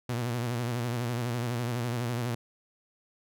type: tone with vibrato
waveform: sawtooth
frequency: 120 Hz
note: B2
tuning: 49 cents flat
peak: -25 dBFS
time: 0.09-2.35 s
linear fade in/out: 5 ms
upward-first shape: sine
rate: 12 Hz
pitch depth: 67 cents each way
effects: none